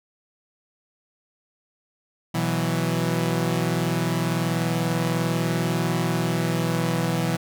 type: chord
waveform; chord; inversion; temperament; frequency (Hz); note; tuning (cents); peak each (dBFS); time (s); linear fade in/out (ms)
sawtooth; B suspended fourth; none; equal; 123.47 / 164.81 / 185; B2 / E3 / F#3; 0 / 0 / 0; -23 / -20 / -25; 2.34-7.37; 10
effects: none